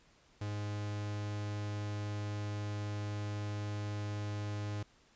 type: tone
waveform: 45% pulse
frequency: 103.83 Hz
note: G#2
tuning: in tune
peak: -36 dBFS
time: 0.41-4.83 s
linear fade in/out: 5 ms
effects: pink hiss -66 dBFS RMS until 5.15 s + resampled to 16000 Hz